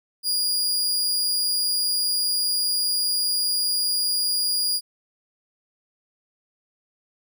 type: tone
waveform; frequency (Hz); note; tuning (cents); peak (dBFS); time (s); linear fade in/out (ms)
sawtooth; 4855; D#8; -43; -18; 0.23-4.81; 50
effects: none